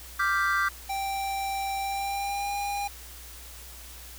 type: chord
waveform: triangle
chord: G dominant seventh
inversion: second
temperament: equal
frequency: 1174.7 / 1396.9 / 1568 / 1975.5 Hz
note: D6 / F6 / G6 / B6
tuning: 0 / 0 / 0 / 0 cents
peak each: -25 / -29 / -25 / -31 dBFS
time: 0.19-0.69 s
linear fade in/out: 10 ms
type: tone with pitch glide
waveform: square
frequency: 784 to 808.4 Hz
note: G5 to G#5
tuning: 0 to -47 cents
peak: -29 dBFS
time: 0.89-2.88 s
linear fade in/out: 10 ms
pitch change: +53 cents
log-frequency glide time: 1.79-2.55 s
effects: added 60 Hz sine -46 dBFS peak until 4.18 s + white hiss -46 dBFS RMS until 4.18 s